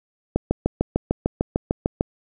click train, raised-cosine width 2 ms, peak -5 dBFS, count 12, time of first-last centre 0.36-2.009 s, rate 6.67 Hz, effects none

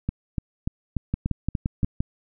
two click trains, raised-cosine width 5 ms, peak -11 / -12 dBFS, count 6 / 7, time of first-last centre 1.14-2.005 / 0.09-1.844 s, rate 5.78 / 3.42 Hz, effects none

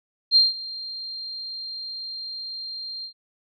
sine tone with ADSR envelope, 4186 Hz, C8, in tune, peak -11 dBFS, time 0.31-3.13 s, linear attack 50 ms, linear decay 170 ms, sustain -20 dB, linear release 91 ms, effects none

